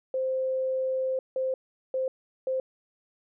sine tone bursts at uneven times, 522 Hz, C5, 4 cents flat, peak -25 dBFS, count 4, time 0.14-1.19 / 1.36-1.54 / 1.94-2.08 / 2.47-2.6 s, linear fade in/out 2 ms, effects none

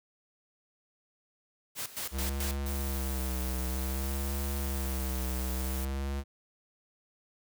white noise with tremolo, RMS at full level -36 dBFS, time 1.75-2.58 s, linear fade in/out 50 ms, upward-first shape square, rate 4.6 Hz, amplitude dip 80%
square tone with vibrato, 66.7 Hz, C2, 34 cents sharp, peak -32 dBFS, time 2.11-6.24 s, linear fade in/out 50 ms, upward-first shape sine, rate 0.54 Hz, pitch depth 73 cents each way
blue noise, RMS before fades -41 dBFS, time 2.66-5.85 s, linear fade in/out 2 ms
effects none

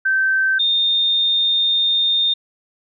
sine tone pair in turn, 1550 / 3646 Hz, G6 / A#7, -20 / -39 cents, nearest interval octave + minor third, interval 1481 cents, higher second, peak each -14 dBFS, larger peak neither, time 0.05-0.59 / 0.59-2.34 s, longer second, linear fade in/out 10 ms, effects none

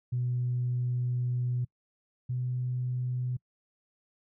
sine tone pair in turn, 123.47 / 125.27 Hz, B2 / B2, 0 / +25 cents, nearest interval unison, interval 25 cents, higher second, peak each -26 / -28 dBFS, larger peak first, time 0.12-1.65 / 2.29-3.37 s, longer first, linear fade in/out 10 ms, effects noise-tail reverb RT60 0.1 s tail -26 dB re dry + tanh soft clip ceiling -22 dBFS

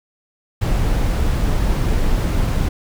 brown noise, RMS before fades -17 dBFS, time 0.61-2.69 s, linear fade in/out 10 ms, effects none

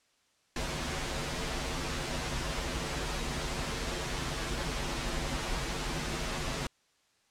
pink noise with comb filter, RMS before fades -34 dBFS, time 0.56-6.67 s, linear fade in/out 2 ms, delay 10 ms, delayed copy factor -0.9, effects white hiss -70 dBFS RMS until 7.3 s + low-pass 7000 Hz 12 dB/octave

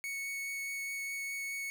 45% pulse tone with vibrato, 2217 Hz, C#7, in tune, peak -36 dBFS, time 0.04-1.7 s, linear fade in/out 0 ms, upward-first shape triangle, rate 4.8 Hz, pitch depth 8 cents each way, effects none

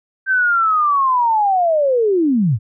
sine linear sweep, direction down, 1568 to 92.8 Hz, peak -12 dBFS, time 0.26-2.59 s, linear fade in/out 50 ms, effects none

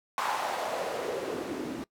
white noise with band-pass filter sweep, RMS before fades -33 dBFS, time 0.18-1.84 s, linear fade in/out 0 ms, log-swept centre 1000 to 250 Hz, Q 2.8, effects noise-tail reverb RT60 0.1 s tail -22 dB re dry

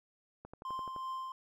click train, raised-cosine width 1 ms, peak -33 dBFS, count 7, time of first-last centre 0.45-0.963 s, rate 11.7 Hz
triangle tone with tremolo, 1046.5 Hz, C6, in tune, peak -34 dBFS, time 0.65-1.32 s, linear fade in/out 2 ms, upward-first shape triangle, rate 2.7 Hz, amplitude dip 40%
effects none

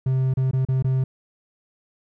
triangle tone with dropouts, 131 Hz, C3, 2 cents sharp, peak -16 dBFS, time 0.06-1.04 s, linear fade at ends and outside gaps 5 ms, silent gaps 0.339-0.371 / 0.512-0.532 / 0.651-0.686 / 0.825-0.844 s, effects none

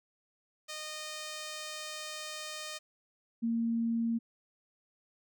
5% pulse / sine tone pair in turn, 615 / 230.4 Hz, D#5 / A#3, -20 / -20 cents, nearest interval octave + perfect fourth, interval 1700 cents, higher first, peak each -28 dBFS, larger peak neither, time 0.68-2.79 / 3.42-4.19 s, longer first, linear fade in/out 20 ms, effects none

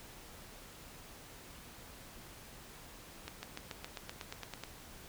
accelerating click train, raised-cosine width 0.2 ms, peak -24 dBFS, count 12, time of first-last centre 3.28-4.637 s, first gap 150 ms, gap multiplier 0.96, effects pink hiss -53 dBFS RMS until 5.08 s

